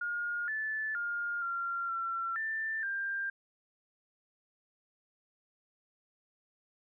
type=tone with pitch steps; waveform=sine; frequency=1425 / 1746 / 1413 / 1380 / 1355 / 1777 / 1591 Hz; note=F6 / A6 / F6 / F6 / E6 / A6 / G6; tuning=+34 / -14 / +20 / -21 / +47 / +17 / +25 cents; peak=-32 dBFS; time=0.01-3.3 s; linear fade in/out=5 ms; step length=470 ms; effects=none